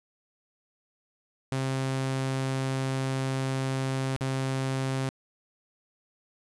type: tone with dropouts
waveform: sawtooth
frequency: 133 Hz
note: C3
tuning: 29 cents sharp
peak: -23 dBFS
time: 1.52-5.09 s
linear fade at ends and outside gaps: 0 ms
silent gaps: 4.163-4.209 s
effects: resampled to 24000 Hz + 10-bit